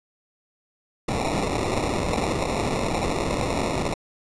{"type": "noise with sample-and-hold", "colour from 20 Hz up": "violet", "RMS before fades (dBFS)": -25, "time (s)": [1.08, 3.94], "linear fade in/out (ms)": 5, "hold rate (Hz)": 1575, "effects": ["resampled to 22050 Hz"]}